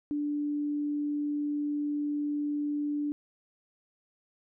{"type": "tone", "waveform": "sine", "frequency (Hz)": 293.2, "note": "D4", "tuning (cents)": -3, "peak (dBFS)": -28, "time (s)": [0.11, 3.12], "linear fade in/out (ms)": 0, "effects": []}